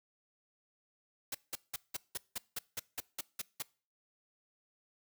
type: noise bursts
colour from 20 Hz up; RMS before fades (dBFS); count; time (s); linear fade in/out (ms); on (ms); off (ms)
white; -38; 12; 1.32-3.624; 5; 27; 180
effects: noise-tail reverb RT60 0.4 s tail -23 dB re dry